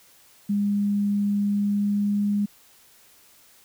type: tone with pitch glide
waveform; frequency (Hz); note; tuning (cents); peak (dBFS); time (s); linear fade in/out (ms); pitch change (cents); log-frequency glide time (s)
sine; 203.4 to 204.6; G#3 to G#3; -36 to -26; -20; 0.49-2.46; 10; +10; 1.45-2.26
effects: white hiss -55 dBFS RMS until 3.64 s

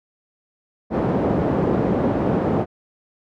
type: band-pass noise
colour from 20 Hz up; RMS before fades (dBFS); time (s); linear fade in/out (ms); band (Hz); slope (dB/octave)
pink; -20; 0.9-2.66; 50; 140 to 600; 12
effects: none

